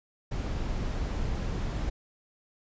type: noise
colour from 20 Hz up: brown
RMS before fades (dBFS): -31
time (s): 0.31-1.9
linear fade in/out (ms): 10
effects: resampled to 16000 Hz